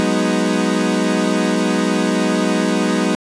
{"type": "chord", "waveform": "30% pulse", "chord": "G# minor seventh", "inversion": "third", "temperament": "equal with one note detuned", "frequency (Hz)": [184.25, 207.7, 246.9, 311.1], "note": ["F#3", "G#3", "B3", "D#4"], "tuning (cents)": [-7, 0, 0, 0], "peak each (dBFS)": -18, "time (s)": [0, 3.15], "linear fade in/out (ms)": 0, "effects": ["resampled to 22050 Hz"]}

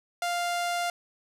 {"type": "tone", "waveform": "sawtooth", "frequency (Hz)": 698.5, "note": "F5", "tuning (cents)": 0, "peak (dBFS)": -23, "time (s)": [0.22, 0.9], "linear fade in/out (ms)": 2, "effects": ["low-pass 12000 Hz 12 dB/octave"]}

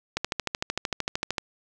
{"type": "click train", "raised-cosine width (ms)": 0.2, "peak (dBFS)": -9, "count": 17, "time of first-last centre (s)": [0.17, 1.382], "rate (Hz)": 13.2, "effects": []}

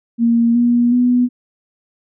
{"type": "tone with pitch steps", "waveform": "sine", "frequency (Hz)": [233.1, 239.7, 246.4], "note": ["A#3", "A#3", "B3"], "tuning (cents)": [0, 48, -4], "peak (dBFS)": -10, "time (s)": [0.18, 1.29], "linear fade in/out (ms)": 50, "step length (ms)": 370, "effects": []}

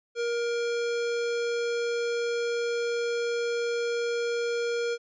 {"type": "tone", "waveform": "square", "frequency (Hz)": 471.4, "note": "A#4", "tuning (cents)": 19, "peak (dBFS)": -27, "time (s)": [0.15, 4.98], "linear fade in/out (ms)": 50, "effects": ["resampled to 16000 Hz"]}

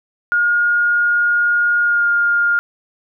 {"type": "tone with pitch glide", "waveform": "sine", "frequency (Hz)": [1427, 1411.4], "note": ["F6", "F6"], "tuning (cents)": [37, 18], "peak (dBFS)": -12, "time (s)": [0.32, 2.59], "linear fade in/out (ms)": 0, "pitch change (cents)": -19, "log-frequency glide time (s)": [1.82, 2.08], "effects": []}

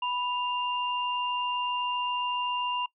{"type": "tone pair together", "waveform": "sine", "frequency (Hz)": [986.4, 2794], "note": ["B5", "F7"], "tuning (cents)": [-2, 0], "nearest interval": "octave + tritone", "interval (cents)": 1802, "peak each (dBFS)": [-29, -32], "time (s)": [0.02, 2.86], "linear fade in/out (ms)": 5, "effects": ["noise-tail reverb RT60 0.1 s tail -22 dB re dry"]}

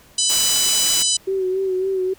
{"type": "harmonic tone", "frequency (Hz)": 997, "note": "B5", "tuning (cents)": 16, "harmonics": [3, 4, 5, 6, 7, 8, 9], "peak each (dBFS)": [-24, -24, -24, -24, -24, -24, -24], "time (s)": [0.18, 1.17], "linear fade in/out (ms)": 5}
{"type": "noise", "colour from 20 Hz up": "white", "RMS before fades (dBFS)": -25, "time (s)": [0.29, 1.03], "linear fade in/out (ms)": 10}
{"type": "tone with vibrato", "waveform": "sine", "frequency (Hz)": 377.9, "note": "F#4", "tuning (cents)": 37, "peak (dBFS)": -18, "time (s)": [1.27, 2.14], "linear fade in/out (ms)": 10, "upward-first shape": "sine", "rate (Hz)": 3.6, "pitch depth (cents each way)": 42}
{"effects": ["pink hiss -50 dBFS RMS until 2.18 s"]}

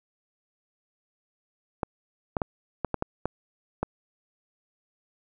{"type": "clicks", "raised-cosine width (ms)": 1, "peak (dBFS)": -12, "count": 8, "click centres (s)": [1.832, 2.368, 2.418, 2.847, 2.943, 3.024, 3.256, 3.83], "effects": []}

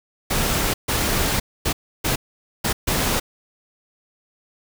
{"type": "noise bursts at uneven times", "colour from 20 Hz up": "pink", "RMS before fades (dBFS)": -21, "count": 6, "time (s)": [[0.3, 0.74], [0.88, 1.4], [1.65, 1.73], [2.04, 2.16], [2.64, 2.73], [2.87, 3.2]], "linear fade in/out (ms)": 10, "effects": []}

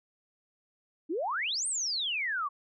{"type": "exponential two-way sweep", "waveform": "sine", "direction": "up then down", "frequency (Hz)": [287.6, 9010, 1090], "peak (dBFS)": -29, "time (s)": [1.09, 2.49], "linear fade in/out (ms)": 20, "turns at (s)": 1.67, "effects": []}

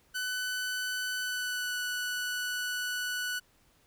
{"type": "tone with pitch glide", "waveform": "sawtooth", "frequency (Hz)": [1500, 1481.1], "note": ["F#6", "F#6"], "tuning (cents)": [23, 1], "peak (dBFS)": -28, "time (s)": [0.14, 3.4], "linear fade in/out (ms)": 20, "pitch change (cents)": -22, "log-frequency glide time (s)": [1.2, 1.78], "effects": ["pink hiss -66 dBFS RMS until 3.86 s"]}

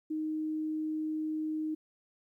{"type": "tone", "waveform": "sine", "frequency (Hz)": 311.1, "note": "D#4", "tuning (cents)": 0, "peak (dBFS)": -31, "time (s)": [0.1, 1.75], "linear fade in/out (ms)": 10, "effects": ["12-bit"]}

